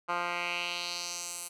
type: tone with band-pass filter sweep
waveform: 10% pulse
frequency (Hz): 174.61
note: F3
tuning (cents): 0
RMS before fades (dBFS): -35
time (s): 0.08-1.49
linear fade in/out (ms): 20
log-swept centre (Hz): 1300 to 10000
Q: 2.2
effects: none